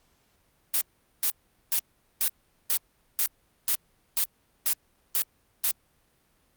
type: noise bursts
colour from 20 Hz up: blue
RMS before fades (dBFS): -24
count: 11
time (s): 0.74-5.71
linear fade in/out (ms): 0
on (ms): 70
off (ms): 420
effects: pink hiss -67 dBFS RMS until 6.56 s + Opus 48 kbps